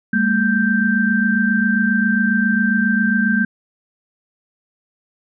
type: tone cluster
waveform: sine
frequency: 200.5 / 227.9 / 1568 Hz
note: G3 / A#3 / G6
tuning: +39 / -39 / 0 cents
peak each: -18 dBFS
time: 0.13-3.45 s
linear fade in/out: 5 ms
effects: none